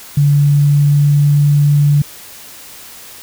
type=tone with pitch glide; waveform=sine; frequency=143.9 to 145.24 Hz; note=D3 to D3; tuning=-35 to -19 cents; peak=-7 dBFS; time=0.17-2.02 s; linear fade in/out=5 ms; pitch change=+16 cents; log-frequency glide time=0.32-1.39 s; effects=white hiss -35 dBFS RMS until 3.22 s